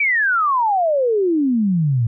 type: exponential sweep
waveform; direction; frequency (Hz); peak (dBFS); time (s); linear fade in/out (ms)
sine; down; 2355 to 110; -14; 0-2.07; 5
effects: none